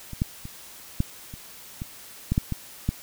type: clicks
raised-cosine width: 5 ms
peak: -23 / -10 / -24 / -9 / -26 / -19 / -10 / -8 / -14 / -10 dBFS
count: 10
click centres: 0.133 / 0.219 / 0.454 / 1.004 / 1.339 / 1.819 / 2.32 / 2.379 / 2.523 / 2.89 s
effects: white hiss -45 dBFS RMS until 3.02 s